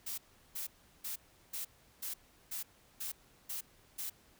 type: noise bursts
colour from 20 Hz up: blue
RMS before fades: -40 dBFS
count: 9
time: 0.06-4.1 s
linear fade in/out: 10 ms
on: 120 ms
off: 370 ms
effects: pink hiss -65 dBFS RMS until 4.39 s